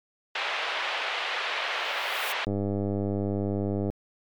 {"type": "band-pass noise", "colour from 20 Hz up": "white", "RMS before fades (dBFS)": -30, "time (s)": [0.35, 2.45], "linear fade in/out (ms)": 5, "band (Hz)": [520, 3200], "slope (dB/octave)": 24}
{"type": "noise with exponential growth", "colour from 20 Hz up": "blue", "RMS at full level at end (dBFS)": -35, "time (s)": [1.58, 2.32], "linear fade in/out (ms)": 1, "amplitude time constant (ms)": 160}
{"type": "click train", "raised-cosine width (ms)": 2, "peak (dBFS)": -16, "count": 144, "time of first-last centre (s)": [2.47, 3.9], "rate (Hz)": 100}
{"effects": ["MP3 96 kbps"]}